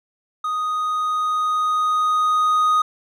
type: tone with level ramp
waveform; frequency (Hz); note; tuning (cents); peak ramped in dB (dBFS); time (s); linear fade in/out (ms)
triangle; 1244.5; D#6; 0; -19 to -12; 0.44-2.82; 5
effects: none